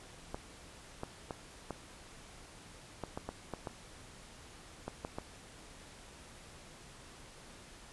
clicks, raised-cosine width 1 ms, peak -24 dBFS, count 12, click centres 0.345 / 1.034 / 1.308 / 1.707 / 3.037 / 3.175 / 3.29 / 3.537 / 3.672 / 4.88 / 5.049 / 5.185 s, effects pink hiss -54 dBFS RMS until 7.92 s + resampled to 24000 Hz

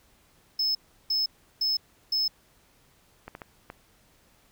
triangle tone bursts, 5210 Hz, E8, 21 cents flat, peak -22 dBFS, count 4, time 0.59-2.28 s, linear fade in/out 5 ms, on 160 ms, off 350 ms
clicks, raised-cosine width 0.5 ms, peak -24 dBFS, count 4, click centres 3.28 / 3.351 / 3.418 / 3.701 s
effects pink hiss -62 dBFS RMS until 4.51 s

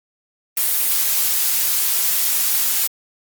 blue noise, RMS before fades -18 dBFS, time 0.57-2.87 s, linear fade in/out 2 ms, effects Opus 32 kbps

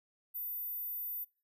sine tone, 14130 Hz, A9, 6 cents sharp, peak -36 dBFS, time 0.34-1.25 s, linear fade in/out 20 ms, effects noise-tail reverb RT60 0.3 s tail -20 dB re dry

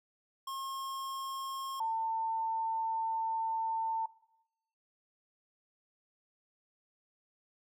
square / sine tone pair in turn, 1076 / 897.3 Hz, C6 / A5, +48 / +34 cents, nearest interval minor third, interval 314 cents, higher first, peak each -38 / -30 dBFS, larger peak second, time 0.47-1.8 / 1.8-4.06 s, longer second, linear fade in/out 5 ms, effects noise-tail reverb RT60 0.8 s tail -19 dB re dry

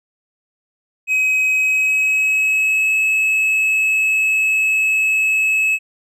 triangle tone with pitch glide, 2536 to 2585 Hz, D#7 to E7, +32 to -34 cents, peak -12 dBFS, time 1.07-5.79 s, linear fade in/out 50 ms, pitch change +34 cents, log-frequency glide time 1.53-2.97 s, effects none

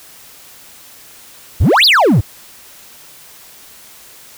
triangle exponential two-way sweep, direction up then down, 59.2 to 5040 to 85.6 Hz, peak -5 dBFS, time 1.6-2.21 s, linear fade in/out 10 ms, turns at 1.85 s, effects white hiss -40 dBFS RMS until 4.37 s

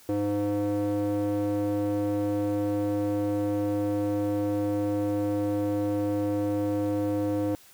square tone with band-pass filter, 102.5 Hz, G#2, 22 cents flat, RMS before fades -27 dBFS, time 0.09-7.55 s, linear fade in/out 0 ms, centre 400 Hz, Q 9, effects white hiss -54 dBFS RMS until 7.73 s

